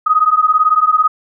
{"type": "beating tone pair", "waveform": "sine", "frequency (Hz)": [1244.5, 1262.5], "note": ["D#6", "D#6"], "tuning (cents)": [0, 25], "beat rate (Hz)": 18, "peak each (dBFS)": -12, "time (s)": [0.06, 1.08], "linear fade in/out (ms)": 10, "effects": []}